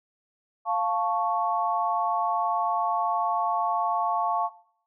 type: chord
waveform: sine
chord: F augmented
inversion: none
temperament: equal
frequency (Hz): 698.5 / 880 / 1108.7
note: F5 / A5 / C#6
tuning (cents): 0 / 0 / 0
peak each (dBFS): -27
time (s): 0.65-4.5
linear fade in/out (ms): 50
effects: noise-tail reverb RT60 0.6 s tail -18 dB re dry